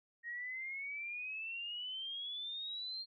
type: exponential sweep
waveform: sine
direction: up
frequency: 1864.7 to 4239 Hz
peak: -40 dBFS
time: 0.23-3.06 s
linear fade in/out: 50 ms
effects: none